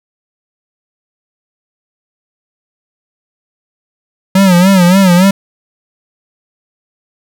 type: tone with vibrato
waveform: square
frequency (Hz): 185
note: F#3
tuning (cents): 0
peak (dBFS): -5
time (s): 4.35-5.31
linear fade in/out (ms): 5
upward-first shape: sine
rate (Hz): 3.5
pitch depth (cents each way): 110
effects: none